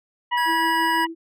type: harmonic tone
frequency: 971 Hz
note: B5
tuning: 30 cents flat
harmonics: 1 / 2 / 3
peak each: -20 / -26 / -30 dBFS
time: 0.31-1.07 s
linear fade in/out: 20 ms
type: tone with vibrato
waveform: square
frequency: 1661.2 Hz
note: G#6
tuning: in tune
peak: -27 dBFS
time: 0.37-1.05 s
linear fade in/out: 10 ms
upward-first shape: sine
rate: 12 Hz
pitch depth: 9 cents each way
type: tone with tremolo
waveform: sine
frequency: 329.6 Hz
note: E4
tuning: in tune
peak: -25 dBFS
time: 0.45-1.15 s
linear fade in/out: 50 ms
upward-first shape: triangle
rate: 5.9 Hz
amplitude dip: 45%
effects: none